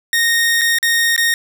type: tone with dropouts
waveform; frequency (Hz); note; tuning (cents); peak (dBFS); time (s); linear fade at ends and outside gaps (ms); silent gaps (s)
sawtooth; 1855; A#6; -9; -9; 0.13-1.34; 1; 0.612-0.616 / 0.786-0.828 / 1.163-1.178
effects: none